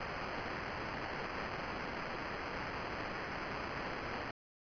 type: noise with sample-and-hold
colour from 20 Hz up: blue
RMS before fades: -41 dBFS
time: 0-4.31 s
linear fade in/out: 5 ms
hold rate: 3675 Hz
effects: resampled to 11025 Hz